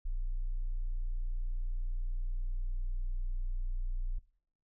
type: tone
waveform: sine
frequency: 30.11 Hz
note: B0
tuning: 43 cents flat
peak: -30 dBFS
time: 0.05-4.19 s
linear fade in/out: 10 ms
effects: noise-tail reverb RT60 0.6 s tail -21 dB re dry + tanh soft clip ceiling -28 dBFS